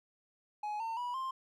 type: tone with pitch steps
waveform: triangle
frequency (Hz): 840 / 905.5 / 976.1 / 1052.2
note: G#5 / A5 / B5 / C6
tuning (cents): +19 / +49 / -21 / +9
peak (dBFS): -33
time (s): 0.63-1.31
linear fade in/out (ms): 5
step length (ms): 170
effects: none